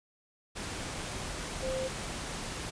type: tone in noise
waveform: sine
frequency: 523.3 Hz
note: C5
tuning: in tune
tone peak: -32 dBFS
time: 1.62-1.89 s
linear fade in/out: 20 ms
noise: pink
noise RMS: -38 dBFS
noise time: 0.55-2.71 s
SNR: +3 dB
effects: resampled to 22050 Hz